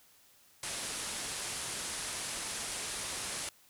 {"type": "low-pass noise", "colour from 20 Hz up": "white", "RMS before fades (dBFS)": -39, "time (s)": [0.63, 3.49], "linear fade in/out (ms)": 2, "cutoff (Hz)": 11000, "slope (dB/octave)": 96, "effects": ["white hiss -63 dBFS RMS until 3.69 s"]}